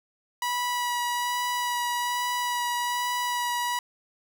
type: tone with vibrato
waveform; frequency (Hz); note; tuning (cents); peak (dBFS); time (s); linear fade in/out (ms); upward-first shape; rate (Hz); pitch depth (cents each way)
sawtooth; 974; B5; -24; -22; 0.42-3.79; 2; sine; 1.2; 11
effects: none